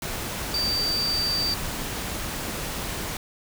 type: tone in noise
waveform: sine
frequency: 4646 Hz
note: D8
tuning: 20 cents flat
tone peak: -23 dBFS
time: 0.54-1.54 s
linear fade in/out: 2 ms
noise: pink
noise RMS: -31 dBFS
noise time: 0.02-3.17 s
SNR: +5 dB
effects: none